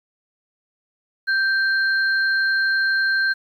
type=tone pair together; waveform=sine; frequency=1568 / 4190 Hz; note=G6 / C8; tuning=0 / +2 cents; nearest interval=octave + perfect fourth; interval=1702 cents; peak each=-17 / -28 dBFS; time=1.27-3.34 s; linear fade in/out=20 ms; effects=9-bit